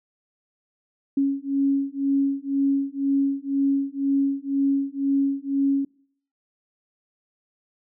sine beating tone pair, 275.3 / 277.3 Hz, C#4 / C#4, -12 / +1 cents, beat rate 2 Hz, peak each -23 dBFS, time 1.17-5.85 s, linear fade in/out 5 ms, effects noise-tail reverb RT60 0.6 s tail -25 dB re dry

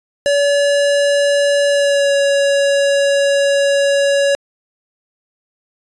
square tone with pitch glide, 570 to 561.2 Hz, C#5 to C#5, +48 to +21 cents, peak -12 dBFS, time 0.26-4.35 s, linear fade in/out 0 ms, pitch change -27 cents, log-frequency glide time 1.69-2.14 s, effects resampled to 22050 Hz

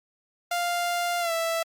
sawtooth tone with pitch glide, 698.5 to 660.8 Hz, F5 to E5, 0 to +4 cents, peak -21 dBFS, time 0.51-1.63 s, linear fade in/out 5 ms, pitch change -96 cents, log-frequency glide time 1.2-1.32 s, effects Opus 48 kbps

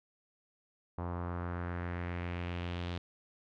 sawtooth tone with low-pass filter sweep, 87.5 Hz, F2, 4 cents sharp, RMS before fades -38 dBFS, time 0.98-2.98 s, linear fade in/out 0 ms, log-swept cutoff 1000 to 3700 Hz, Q 2.3, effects none

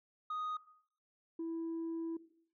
sine tone pair in turn, 1244.5 / 329.6 Hz, D#6 / E4, 0 / 0 cents, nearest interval octave + major seventh, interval 2300 cents, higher first, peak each -34 / -35 dBFS, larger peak first, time 0.3-0.57 / 1.39-2.17 s, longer second, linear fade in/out 5 ms, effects noise-tail reverb RT60 0.6 s tail -17 dB re dry + tanh soft clip ceiling -35 dBFS

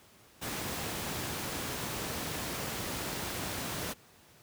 pink noise, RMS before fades -36 dBFS, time 0.41-3.94 s, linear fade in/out 20 ms, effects pink hiss -59 dBFS RMS until 4.42 s + high-pass 80 Hz 12 dB/octave

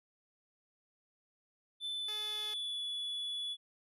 triangle tone with pitch glide, 3520 to 3420 Hz, A7 to A7, 0 to -50 cents, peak -35 dBFS, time 1.8-3.57 s, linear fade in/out 50 ms, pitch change -50 cents, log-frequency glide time 1.9-2.83 s
5% pulse tone, 423.7 Hz, G#4, 35 cents sharp, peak -35 dBFS, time 2.08-2.54 s, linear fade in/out 5 ms
effects resampled to 32000 Hz

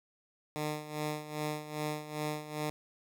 10% pulse tone with tremolo, 151.4 Hz, D#3, 47 cents flat, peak -24 dBFS, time 0.56-2.7 s, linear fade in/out 0 ms, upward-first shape sine, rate 2.5 Hz, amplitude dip 75%, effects none

